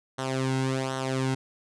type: tone with flanger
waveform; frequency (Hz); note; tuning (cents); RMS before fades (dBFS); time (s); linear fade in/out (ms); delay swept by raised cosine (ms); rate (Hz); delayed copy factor
sawtooth; 131.9; C3; +14; -28; 0.18-1.35; 10; 0.41 to 1.71; 1.3; -0.75
effects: resampled to 22050 Hz